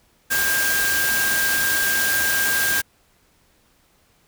sine tone in noise, 1600 Hz, G6, 35 cents sharp, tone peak -20 dBFS, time 0.3-2.82 s, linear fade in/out 20 ms, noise white, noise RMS -23 dBFS, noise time 0.3-2.82 s, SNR 0 dB, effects pink hiss -60 dBFS RMS until 4.27 s

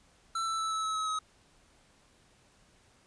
square tone with pitch steps, 1336 / 1325.2 / 1314.6 / 1304 / 1293.5 / 1283.1 / 1272.7 Hz, E6 / E6 / E6 / E6 / E6 / E6 / D#6, +23 / +9 / -5 / -19 / -33 / -47 / +39 cents, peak -31 dBFS, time 0.35-1.19 s, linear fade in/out 5 ms, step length 120 ms, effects pink hiss -64 dBFS RMS until 3.06 s + resampled to 22050 Hz

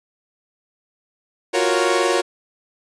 sawtooth chord, Gb major seventh, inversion third, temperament equal, 349.2 / 370 / 466.2 / 554.4 Hz, F4 / Gb4 / Bb4 / Db5, 0 / 0 / 0 / 0 cents, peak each -18 dBFS, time 1.53-2.22 s, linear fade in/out 20 ms, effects resampled to 22050 Hz

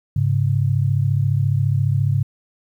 sine tone pair together, 103.1 / 137.62 Hz, G#2 / C#3, -12 / -12 cents, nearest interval perfect fourth, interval 500 cents, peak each -18 dBFS, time 0.16-2.23 s, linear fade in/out 5 ms, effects 9-bit

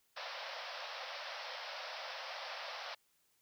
pink band-pass noise, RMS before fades -45 dBFS, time 0.16-2.95 s, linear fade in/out 10 ms, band 520 to 5500 Hz, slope 96 dB/octave, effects white hiss -75 dBFS RMS until 3.41 s

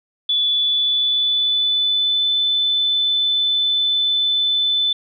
sine tone with pitch glide, 3453 to 3513 Hz, A7 to A7, -33 to -3 cents, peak -15 dBFS, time 0.29-4.93 s, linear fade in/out 5 ms, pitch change +30 cents, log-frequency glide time 0.49-2.32 s, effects none

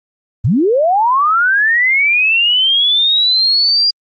sine linear sweep, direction up, 86.4 to 4835 Hz, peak -9 dBFS, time 0.44-3.91 s, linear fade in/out 10 ms, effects Opus 24 kbps

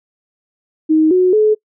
sine tone with pitch steps, 313.7 / 366.6 / 428.5 Hz, D#4 / F#4 / A4, +14 / -16 / -46 cents, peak -8 dBFS, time 0.89-1.55 s, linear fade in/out 20 ms, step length 220 ms, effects noise-tail reverb RT60 0.1 s tail -25 dB re dry

